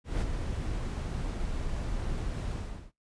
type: noise with ADSR envelope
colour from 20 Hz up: brown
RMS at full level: -27 dBFS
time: 0.04-2.92 s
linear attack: 170 ms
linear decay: 31 ms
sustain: -6 dB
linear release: 400 ms
effects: noise-tail reverb RT60 0.2 s tail -23 dB re dry + resampled to 22050 Hz